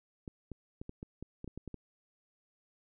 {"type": "clicks", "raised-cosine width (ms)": 3, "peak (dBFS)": -29, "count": 11, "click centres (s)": [0.278, 0.517, 0.815, 0.894, 1.029, 1.226, 1.444, 1.477, 1.576, 1.677, 1.743], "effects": []}